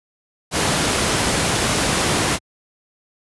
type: noise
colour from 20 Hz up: pink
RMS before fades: -18 dBFS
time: 0.51-2.39 s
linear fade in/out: 50 ms
effects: high-pass 80 Hz 12 dB/octave + resampled to 24000 Hz